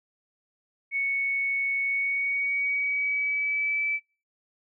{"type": "tone with pitch glide", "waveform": "sine", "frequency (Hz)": [2217, 2311], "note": ["C#7", "D7"], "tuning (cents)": [0, -28], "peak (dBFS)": -24, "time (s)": [0.91, 4], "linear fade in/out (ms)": 50, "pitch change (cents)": 72, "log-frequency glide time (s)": [1.83, 3.84], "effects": ["noise-tail reverb RT60 0.4 s tail -26 dB re dry"]}